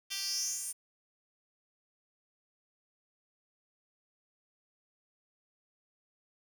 10% pulse tone with high-pass filter sweep, 392 Hz, G4, in tune, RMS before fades -36 dBFS, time 0.1-0.73 s, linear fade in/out 20 ms, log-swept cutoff 3600 to 9100 Hz, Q 5.3, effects 9-bit

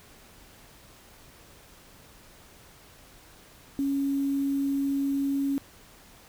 sine tone with quantisation, 277.2 Hz, C#4, in tune, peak -24 dBFS, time 3.79-5.58 s, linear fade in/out 0 ms, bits 8, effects pink hiss -53 dBFS RMS until 6.28 s

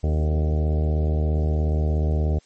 harmonic tone with a mistuned harmonic, 76.9 Hz, D#2, 20 cents flat, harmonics 1 / 2 / 3 / 4 / 5 / 6 / 7 / 8 / 9 / 10, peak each -19 / -27 / -34 / -36 / -35 / -35 / -40 / -37 / -42 / -44 dBFS, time 0.03-2.39 s, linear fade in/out 10 ms, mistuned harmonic 6, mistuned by -29 cents, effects white hiss -59 dBFS RMS until 2.45 s + MP3 32 kbps

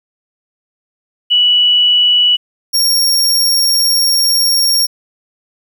sine / sawtooth tone pair in turn, 2947 / 5553 Hz, F#7 / F8, -8 / -11 cents, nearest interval major seventh, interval 1097 cents, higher second, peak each -7 dBFS, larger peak neither, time 1.3-2.37 / 2.73-4.87 s, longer second, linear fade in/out 20 ms, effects 8-bit

